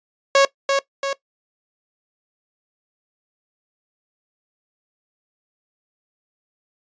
sawtooth tone with echo, 551 Hz, C#5, 11 cents flat, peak -7 dBFS, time 0.35-0.45 s, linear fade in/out 2 ms, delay 340 ms, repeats 2, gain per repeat -5 dB, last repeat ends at 1.13 s, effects noise-tail reverb RT60 0.1 s tail -18 dB re dry + resampled to 16000 Hz

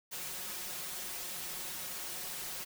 white noise with comb filter, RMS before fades -41 dBFS, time 0.11-2.65 s, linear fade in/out 20 ms, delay 5.5 ms, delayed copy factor +1, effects none

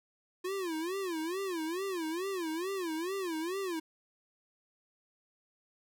square tone with vibrato, 352.1 Hz, F4, 14 cents sharp, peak -34 dBFS, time 0.44-3.8 s, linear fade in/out 10 ms, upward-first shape sine, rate 2.3 Hz, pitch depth 200 cents each way, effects none

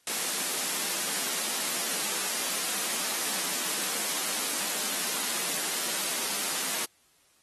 white high-pass noise, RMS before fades -30 dBFS, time 0.07-6.85 s, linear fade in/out 2 ms, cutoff 170 Hz, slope 48 dB/octave, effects white hiss -65 dBFS RMS until 7.42 s + AAC 32 kbps

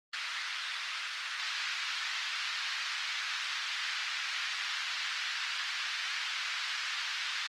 pink band-pass noise, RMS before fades -36 dBFS, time 0.13-7.47 s, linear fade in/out 5 ms, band 1400 to 4900 Hz, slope 24 dB/octave, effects Opus 24 kbps

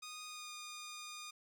10% pulse tone with pitch glide, 1237 to 1220.7 Hz, D#6 to D#6, -10 to -33 cents, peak -38 dBFS, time 0.02-1.31 s, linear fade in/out 10 ms, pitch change -23 cents, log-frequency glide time 0.26-0.51 s, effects none

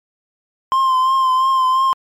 triangle tone with vibrato, 1046.5 Hz, C6, in tune, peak -10 dBFS, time 0.72-1.93 s, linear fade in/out 0 ms, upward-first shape triangle, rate 2.9 Hz, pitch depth 39 cents each way, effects MP3 96 kbps

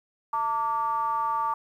triangle ring-modulated tone, 130 Hz, C3, 11 cents flat, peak -19 dBFS, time 0.33-1.54 s, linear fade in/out 5 ms, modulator 1030 Hz, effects 10-bit

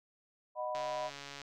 sine chord, B major, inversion first, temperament just, 617.4 / 740.8 / 987.8 Hz, D#5 / F#5 / B5, -14 / +2 / 0 cents, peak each -37 / -41 / -39 dBFS, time 0.55-1.11 s, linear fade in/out 50 ms
click train, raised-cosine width 0.2 ms, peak -28 dBFS, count 95, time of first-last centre 0.75-1.417 s, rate 141 Hz
effects none

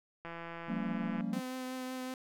click train, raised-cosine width 0.5 ms, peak -29 dBFS, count 162, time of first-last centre 0.25-1.208 s, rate 168 Hz
triangle chord, G half-diminished seventh, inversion third, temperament equal with one note detuned, 174.61 / 196 / 229.5 / 277.2 Hz, F3 / G3 / Bb3 / Db4, 0 / 0 / -27 / 0 cents, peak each -39 / -36 / -35 / -40 dBFS, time 0.68-1.4 s, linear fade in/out 10 ms
sawtooth tone with vibrato, 256.7 Hz, C4, 33 cents flat, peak -34 dBFS, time 1.33-2.14 s, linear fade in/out 2 ms, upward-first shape triangle, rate 5.4 Hz, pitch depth 15 cents each way
effects none

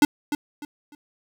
square tone with echo, 293.7 Hz, D4, in tune, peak -12 dBFS, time 0.02-0.05 s, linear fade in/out 2 ms, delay 300 ms, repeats 3, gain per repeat -11 dB, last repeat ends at 0.95 s, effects none

